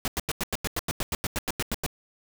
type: noise bursts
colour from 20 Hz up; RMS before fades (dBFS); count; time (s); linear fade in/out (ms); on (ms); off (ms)
pink; -28; 16; 0.05-1.863; 0; 28; 91
effects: none